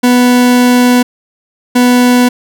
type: tone pair in turn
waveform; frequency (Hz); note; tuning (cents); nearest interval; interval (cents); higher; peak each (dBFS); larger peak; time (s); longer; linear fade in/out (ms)
40% pulse; 246.9 / 246.9; B3 / B3; 0 / 0; unison; 0; neither; -4; neither; 0.03-1.03 / 1.75-2.29; first; 10
effects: none